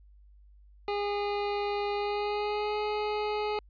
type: tone with pitch glide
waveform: 25% pulse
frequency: 408.9 to 421.1 Hz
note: G#4 to G#4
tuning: -27 to +24 cents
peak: -25 dBFS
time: 0.88-3.59 s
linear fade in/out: 2 ms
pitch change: +51 cents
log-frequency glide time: 1.94-2.78 s
effects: added 50 Hz sine -53 dBFS peak until 3.69 s + resampled to 11025 Hz